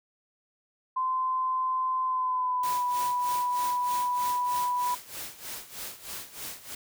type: tone with pitch glide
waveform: sine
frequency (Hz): 1032 to 986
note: C6 to B5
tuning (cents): -24 to -3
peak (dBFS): -25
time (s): 0.96-4.95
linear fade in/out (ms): 10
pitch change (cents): -79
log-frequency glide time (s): 2.05-2.83
type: noise with tremolo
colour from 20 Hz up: white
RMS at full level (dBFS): -37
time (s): 2.63-6.75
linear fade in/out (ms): 5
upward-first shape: sine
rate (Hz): 3.2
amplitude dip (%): 80
effects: none